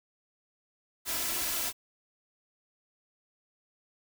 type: noise with comb filter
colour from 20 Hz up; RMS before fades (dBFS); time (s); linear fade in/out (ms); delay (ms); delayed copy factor
white; -32; 1.05-1.73; 50; 3; +0.6
effects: none